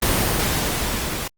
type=noise with level ramp; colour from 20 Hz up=pink; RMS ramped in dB=-18 to -27 dBFS; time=0.02-1.28 s; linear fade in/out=5 ms; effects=Opus 24 kbps